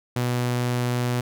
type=tone; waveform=sawtooth; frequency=122.7 Hz; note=B2; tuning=11 cents flat; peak=-18 dBFS; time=0.16-1.21 s; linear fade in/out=5 ms; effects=none